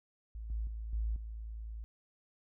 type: tone with level steps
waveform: sine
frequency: 55 Hz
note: A1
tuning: in tune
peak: -40 / -33 / -38 / -31 / -40 dBFS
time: 0.35-1.84 s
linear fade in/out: 0 ms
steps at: 0.5 / 0.67 / 0.93 / 1.16 s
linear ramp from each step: 2 ms
effects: none